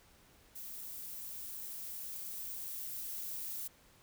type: noise with level ramp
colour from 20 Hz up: violet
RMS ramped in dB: -46 to -41 dBFS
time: 0.55-3.68 s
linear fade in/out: 10 ms
effects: pink hiss -64 dBFS RMS until 4.02 s